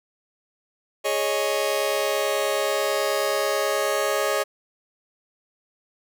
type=chord; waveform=sawtooth; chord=Ab suspended fourth; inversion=none; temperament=just; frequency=415.3 / 553.7 / 623 Hz; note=Ab4 / Db5 / Eb5; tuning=0 / -2 / +2 cents; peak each=-23 / -21 / -22 dBFS; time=1.04-4.44 s; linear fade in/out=20 ms; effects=none